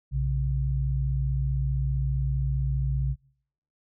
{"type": "tone pair together", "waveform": "sine", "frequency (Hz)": [60.14, 135.4], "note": ["B1", "C#3"], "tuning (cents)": [-45, -40], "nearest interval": "octave + major second", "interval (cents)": 1405, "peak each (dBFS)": -26, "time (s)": [0.11, 3.16], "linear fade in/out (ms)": 50, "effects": ["noise-tail reverb RT60 0.7 s tail -26 dB re dry"]}